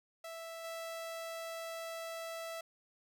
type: tone with level steps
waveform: sawtooth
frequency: 659.3 Hz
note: E5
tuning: in tune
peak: -40 / -37 dBFS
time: 0.24-2.61 s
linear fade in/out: 5 ms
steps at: 0.64 s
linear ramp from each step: 5 ms
effects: none